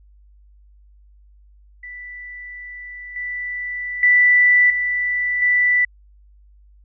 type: tone with level steps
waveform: sine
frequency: 1975.5 Hz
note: B6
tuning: in tune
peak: -32 / -24 / -10 / -18 / -13 dBFS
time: 1.83-5.85 s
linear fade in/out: 5 ms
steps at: 3.16 / 4.03 / 4.7 / 5.42 s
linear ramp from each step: 2 ms
effects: added 50 Hz sine -47 dBFS peak until 6.84 s